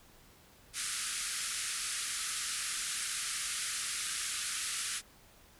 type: band-pass noise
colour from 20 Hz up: white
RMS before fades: -37 dBFS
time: 0.73-5.02 s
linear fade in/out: 50 ms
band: 1200 to 11000 Hz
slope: 96 dB/octave
effects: pink hiss -60 dBFS RMS until 5.59 s